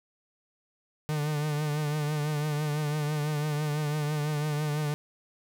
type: tone with vibrato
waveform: 45% pulse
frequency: 149.9 Hz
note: D3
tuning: 36 cents sharp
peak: -27 dBFS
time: 1.09-4.94 s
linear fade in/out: 0 ms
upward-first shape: triangle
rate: 6 Hz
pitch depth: 54 cents each way
effects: none